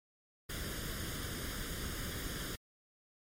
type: noise with comb filter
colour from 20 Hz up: pink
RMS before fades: -40 dBFS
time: 0.49-2.56 s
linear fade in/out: 10 ms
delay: 0.59 ms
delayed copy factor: +0.7
effects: MP3 64 kbps